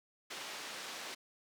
white band-pass noise, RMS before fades -45 dBFS, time 0.3-1.15 s, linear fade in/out 10 ms, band 270 to 4600 Hz, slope 12 dB/octave, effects none

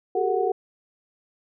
sine tone cluster, 375.9 / 406.9 / 453.2 / 739 Hz, F#4 / G#4 / A#4 / F#5, +27 / -35 / -49 / -2 cents, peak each -26 dBFS, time 0.15-0.52 s, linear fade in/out 5 ms, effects none

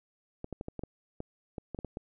clicks, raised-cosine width 2 ms, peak -24 dBFS, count 12, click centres 0.444 / 0.527 / 0.611 / 0.684 / 0.793 / 0.836 / 1.204 / 1.582 / 1.747 / 1.789 / 1.847 / 1.971 s, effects none

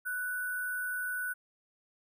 sine tone with sample-and-hold, 1484 Hz, F#6, 5 cents sharp, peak -32 dBFS, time 0.05-1.34 s, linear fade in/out 20 ms, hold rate 11025 Hz, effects none

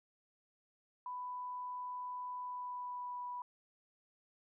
sine tone with pitch glide, 994 to 983.7 Hz, B5 to B5, +11 to -7 cents, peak -40 dBFS, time 1.06-3.42 s, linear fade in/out 2 ms, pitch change -18 cents, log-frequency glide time 2.4-3.26 s, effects none

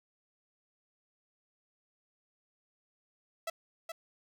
sawtooth tone with echo, 659.3 Hz, E5, in tune, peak -30 dBFS, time 3.47-3.5 s, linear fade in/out 5 ms, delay 420 ms, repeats 1, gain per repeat -5 dB, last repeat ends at 3.92 s, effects none

